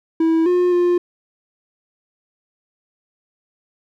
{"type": "tone with pitch steps", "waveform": "triangle", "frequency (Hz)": [325.5, 357.5, 352.6], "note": ["E4", "F4", "F4"], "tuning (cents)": [-22, 41, 17], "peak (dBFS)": -11, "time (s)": [0.2, 0.98], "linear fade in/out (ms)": 5, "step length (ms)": 260, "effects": []}